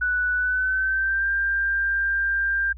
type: tone with pitch glide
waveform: sine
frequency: 1483 to 1589.4 Hz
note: F#6 to G6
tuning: +4 to +23 cents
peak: -20 dBFS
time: 0.01-2.73 s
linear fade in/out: 10 ms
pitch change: +119 cents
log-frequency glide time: 0.35-1.29 s
effects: added 60 Hz sine -37 dBFS peak until 2.77 s